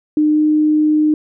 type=tone with pitch glide; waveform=sine; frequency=303.4 to 305.2 Hz; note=D#4 to D#4; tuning=-44 to -33 cents; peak=-10 dBFS; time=0.17-1.14 s; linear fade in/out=2 ms; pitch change=+11 cents; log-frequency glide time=0.32-0.39 s; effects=none